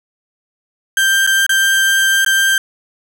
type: tone with dropouts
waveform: 35% pulse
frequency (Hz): 1576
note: G6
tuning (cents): +9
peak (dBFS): -9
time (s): 0.97-2.58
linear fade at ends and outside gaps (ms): 2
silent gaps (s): 1.266-1.273 / 1.465-1.493 / 2.248-2.262
effects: none